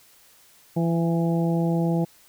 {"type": "harmonic tone with a mistuned harmonic", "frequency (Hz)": 167.7, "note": "E3", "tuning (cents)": 30, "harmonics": [1, 2, 3, 4, 5], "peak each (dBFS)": [-21, -27, -31, -33, -35], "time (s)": [0.76, 2.05], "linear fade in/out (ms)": 10, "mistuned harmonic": 5, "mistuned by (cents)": -24, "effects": ["white hiss -55 dBFS RMS until 2.28 s"]}